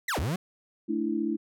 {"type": "linear two-way sweep", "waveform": "40% pulse", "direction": "down then up", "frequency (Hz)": [2093, 58.27, 194.9], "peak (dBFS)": -26, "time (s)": [0.08, 0.36], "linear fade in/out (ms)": 5, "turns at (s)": 0.19}
{"type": "chord", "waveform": "sine", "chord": "A suspended fourth", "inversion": "none", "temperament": "equal", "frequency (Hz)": [220, 293.7, 329.6], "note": ["A3", "D4", "E4"], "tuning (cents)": [0, 0, 0], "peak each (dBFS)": [-31, -31, -29], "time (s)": [0.88, 1.37], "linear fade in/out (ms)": 20}
{"effects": []}